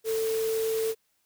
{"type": "tone in noise", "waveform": "sine", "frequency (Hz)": 445.1, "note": "A4", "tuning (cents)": 20, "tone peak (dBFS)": -25, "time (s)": [0.04, 0.95], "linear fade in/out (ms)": 50, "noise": "white", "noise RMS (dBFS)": -38, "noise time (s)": [0.04, 0.95], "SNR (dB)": 10, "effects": ["white hiss -72 dBFS RMS until 1.25 s"]}